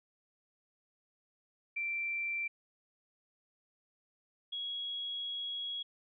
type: tone pair in turn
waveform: sine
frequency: 2349 / 3322 Hz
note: D7 / G#7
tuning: 0 / 0 cents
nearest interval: tritone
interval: 600 cents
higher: second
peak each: -33 / -36 dBFS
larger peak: first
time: 1.76-2.48 / 4.52-5.83 s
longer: second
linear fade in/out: 10 ms
effects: none